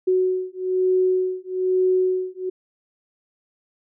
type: beating tone pair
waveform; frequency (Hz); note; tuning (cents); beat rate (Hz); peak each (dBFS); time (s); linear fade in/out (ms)
sine; 370 / 371.1; F#4 / F#4; 0 / +5; 1.1; -21; 0.07-2.5; 10
effects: none